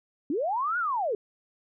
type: linear two-way sweep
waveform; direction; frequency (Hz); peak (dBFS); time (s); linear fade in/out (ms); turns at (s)
sine; up then down; 255.7 to 1480 to 388.1; -25; 0.3-1.15; 2; 0.78
effects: none